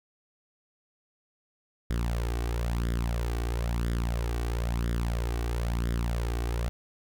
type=tone with flanger; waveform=sawtooth; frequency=58.27 Hz; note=A#1; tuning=in tune; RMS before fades=-29 dBFS; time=1.9-6.69 s; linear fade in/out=0 ms; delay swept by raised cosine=0.57 to 2.67 ms; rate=1 Hz; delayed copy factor=+0.65; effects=none